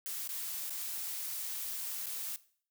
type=noise with dropouts; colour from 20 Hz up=blue; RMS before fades=-39 dBFS; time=0.06-2.36 s; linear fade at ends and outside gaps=0 ms; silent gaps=0.275-0.291 / 0.696-0.705 / 2.059-2.067 s; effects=noise-tail reverb RT60 0.5 s tail -18 dB re dry